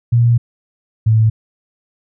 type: tone pair in turn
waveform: sine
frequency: 118.5 / 110.57 Hz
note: A#2 / A2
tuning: +29 / +9 cents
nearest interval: minor second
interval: 120 cents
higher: first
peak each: -8 dBFS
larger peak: neither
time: 0.12-0.38 / 1.06-1.3 s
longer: first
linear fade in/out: 10 ms
effects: none